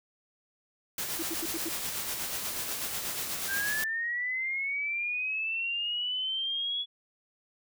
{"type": "noise with tremolo", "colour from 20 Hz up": "white", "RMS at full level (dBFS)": -33, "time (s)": [0.98, 3.84], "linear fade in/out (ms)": 2, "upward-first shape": "sine", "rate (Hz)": 8.2, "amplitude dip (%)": 35}
{"type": "tone bursts", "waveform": "sine", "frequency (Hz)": 329.6, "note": "E4", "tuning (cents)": 0, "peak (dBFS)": -32, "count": 5, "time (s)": [1.19, 1.69], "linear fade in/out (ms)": 5, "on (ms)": 36, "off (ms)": 80}
{"type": "linear sweep", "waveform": "sine", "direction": "up", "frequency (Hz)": [1561, 3391], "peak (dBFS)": -29, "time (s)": [3.47, 6.86], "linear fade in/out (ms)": 50}
{"effects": []}